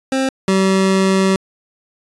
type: tone pair in turn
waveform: 25% pulse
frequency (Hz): 265.4 / 191.45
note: C4 / G3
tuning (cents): +25 / -41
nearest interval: tritone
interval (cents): 566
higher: first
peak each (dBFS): -11 / -8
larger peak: second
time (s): 0.12-0.29 / 0.48-1.36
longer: second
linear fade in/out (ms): 2
effects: resampled to 22050 Hz